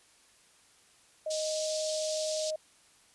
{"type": "tone", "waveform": "sine", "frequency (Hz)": 623, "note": "D#5", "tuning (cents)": 2, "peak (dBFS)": -31, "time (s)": [1.26, 2.56], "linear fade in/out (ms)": 5}
{"type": "band-pass noise", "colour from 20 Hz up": "white", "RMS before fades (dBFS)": -38, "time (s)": [1.3, 2.51], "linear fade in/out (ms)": 10, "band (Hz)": [3800, 7000], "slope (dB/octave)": 24}
{"effects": ["white hiss -62 dBFS RMS until 3.14 s", "resampled to 24000 Hz"]}